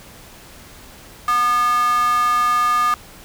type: tone with high-pass filter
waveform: square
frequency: 243.3 Hz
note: B3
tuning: 26 cents flat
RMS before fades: -17 dBFS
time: 1.28-2.94 s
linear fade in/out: 0 ms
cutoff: 1200 Hz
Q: 7.4
effects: pink hiss -42 dBFS RMS until 3.24 s